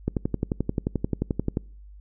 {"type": "click train", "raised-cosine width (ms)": 3, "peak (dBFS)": -11, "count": 18, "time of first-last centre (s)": [0.08, 1.571], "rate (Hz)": 11.4, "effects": ["noise-tail reverb RT60 0.5 s tail -26 dB re dry", "added 50 Hz sine -43 dBFS peak until 2 s"]}